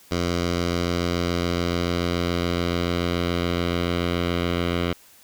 10% pulse tone with low-pass filter sweep, 87 Hz, F2, 6 cents flat, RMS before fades -24 dBFS, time 0.11-4.93 s, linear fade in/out 5 ms, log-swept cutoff 5400 to 3400 Hz, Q 1.7, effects white hiss -52 dBFS RMS until 5.23 s

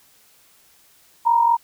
sine tone pair together, 932.3 / 977 Hz, A#5 / B5, 0 / -19 cents, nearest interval minor second, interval 81 cents, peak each -14 / -21 dBFS, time 1.25-1.57 s, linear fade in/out 20 ms, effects white hiss -55 dBFS RMS until 1.63 s

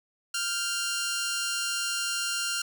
10% pulse tone pair together, 1396.9 / 1568 Hz, F6 / G6, 0 / 0 cents, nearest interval major second, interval 200 cents, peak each -20 / -30 dBFS, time 0.34-2.62 s, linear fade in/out 5 ms, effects none

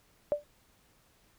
sine tone with exponential decay, 587.3 Hz, D5, in tune, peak -21 dBFS, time 0.32-0.44 s, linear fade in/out 0 ms, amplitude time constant 26 ms, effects pink hiss -66 dBFS RMS until 1.38 s

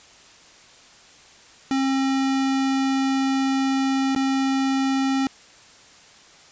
square tone with dropouts, 268.4 Hz, C4, 44 cents sharp, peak -20 dBFS, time 1.71-5.27 s, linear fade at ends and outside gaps 1 ms, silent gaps 4.15-4.161 s, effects white hiss -49 dBFS RMS until 6.51 s + resampled to 16000 Hz

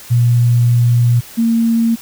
sine tone pair in turn, 120 / 229.2 Hz, B2 / A#3, -49 / -29 cents, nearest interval major seventh, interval 1120 cents, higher second, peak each -8 / -10 dBFS, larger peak first, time 0.1-1.21 / 1.37-1.96 s, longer first, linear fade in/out 20 ms, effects white hiss -36 dBFS RMS until 2.01 s

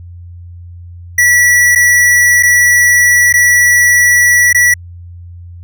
square tone with dropouts, 1947 Hz, B6, 25 cents flat, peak -6 dBFS, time 1.18-4.74 s, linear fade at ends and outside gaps 5 ms, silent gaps 1.751-1.757 / 2.427-2.432 / 3.327-3.338 / 4.529-4.546 s, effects added 87 Hz sine -28 dBFS peak until 5.63 s

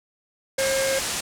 harmonic tone, 537 Hz, C5, 45 cents sharp, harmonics 1 / 3 / 4, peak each -22 / -32 / -34 dBFS, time 0.58-0.99 s, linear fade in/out 5 ms
white low-pass noise, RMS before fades -28 dBFS, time 0.58-1.21 s, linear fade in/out 10 ms, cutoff 9500 Hz, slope 24 dB/octave
effects none

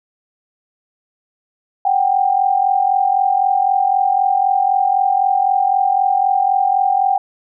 sine tone pair together, 747.1 / 791 Hz, F#5 / G5, +17 / +15 cents, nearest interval minor second, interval 98 cents, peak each -16 / -14 dBFS, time 1.85-7.18 s, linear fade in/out 5 ms, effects none

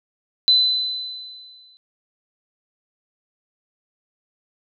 sine tone with exponential decay, 4019 Hz, B7, 30 cents sharp, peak -10 dBFS, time 0.48-1.77 s, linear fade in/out 0 ms, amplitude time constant 280 ms, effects none

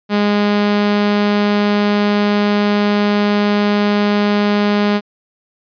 sawtooth tone, 206.1 Hz, G#3, 13 cents flat, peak -8 dBFS, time 0.09-5.01 s, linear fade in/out 50 ms, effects resampled to 11025 Hz

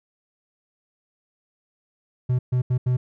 triangle tone bursts at uneven times, 125.6 Hz, B2, 30 cents sharp, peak -16 dBFS, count 4, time 2.29-2.39 / 2.52-2.62 / 2.7-2.78 / 2.86-2.97 s, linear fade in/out 10 ms, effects none

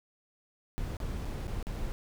brown noise with dropouts, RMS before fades -35 dBFS, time 0.78-1.92 s, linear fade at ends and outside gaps 0 ms, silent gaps 0.968-1.002 / 1.247-1.254 / 1.47-1.478 / 1.627-1.669 s, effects none

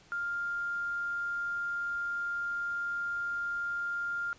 sine tone with quantisation, 1400 Hz, F6, 4 cents sharp, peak -31 dBFS, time 0.12-4.33 s, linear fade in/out 0 ms, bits 9, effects pink hiss -59 dBFS RMS until 4.38 s + resampled to 16000 Hz

